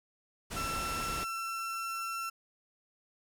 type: low-pass noise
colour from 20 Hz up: pink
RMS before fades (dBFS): -39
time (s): 0.5-1.25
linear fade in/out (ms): 20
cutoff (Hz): 12000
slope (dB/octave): 24
type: tone with pitch glide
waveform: 35% pulse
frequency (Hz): 1340 to 1348.5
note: E6 to E6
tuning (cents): +28 to +39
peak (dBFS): -33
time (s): 0.56-2.3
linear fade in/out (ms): 10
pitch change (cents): +11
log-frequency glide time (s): 0.69-1.95
effects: none